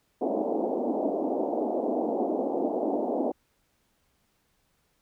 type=band-pass noise; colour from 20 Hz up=pink; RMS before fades=-28 dBFS; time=0.21-3.32 s; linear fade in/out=10 ms; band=240 to 780 Hz; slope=48 dB/octave; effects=pink hiss -71 dBFS RMS until 5.01 s